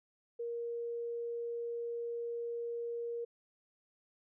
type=tone; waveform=sine; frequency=470 Hz; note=A#4; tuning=14 cents sharp; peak=-36 dBFS; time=0.39-3.25 s; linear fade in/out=10 ms; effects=none